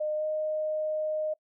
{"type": "tone with pitch glide", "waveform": "sine", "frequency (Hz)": [610, 617.8], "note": ["D#5", "D#5"], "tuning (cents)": [-34, -12], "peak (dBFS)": -27, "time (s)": [0, 1.34], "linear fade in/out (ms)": 10, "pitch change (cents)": 22, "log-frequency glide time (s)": [0.16, 0.24], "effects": ["noise-tail reverb RT60 0.1 s tail -23 dB re dry"]}